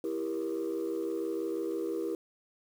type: chord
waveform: sine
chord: E diminished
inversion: none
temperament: just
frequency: 329.6 / 395.6 / 474.7 Hz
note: E4 / G4 / Bb4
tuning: 0 / +16 / +31 cents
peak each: -33 / -34 / -35 dBFS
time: 0.04-2.15 s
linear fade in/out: 2 ms
effects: tanh soft clip ceiling -26 dBFS + 9-bit